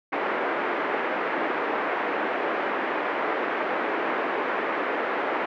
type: band-pass noise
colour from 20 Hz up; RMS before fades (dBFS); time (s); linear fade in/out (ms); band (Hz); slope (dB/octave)
pink; -27; 0.12-5.46; 10; 320 to 2100; 24
effects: none